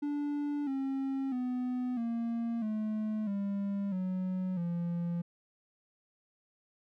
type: tone with pitch steps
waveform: triangle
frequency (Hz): 290.7 / 269.7 / 250.2 / 232.1 / 215.3 / 199.7 / 185.26 / 171.86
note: D4 / C#4 / B3 / A#3 / A3 / G3 / F#3 / F3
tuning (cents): -18 / -47 / +23 / -7 / -37 / +32 / +2 / -28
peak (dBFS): -29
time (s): 0.02-5.22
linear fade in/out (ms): 10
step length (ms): 650
effects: none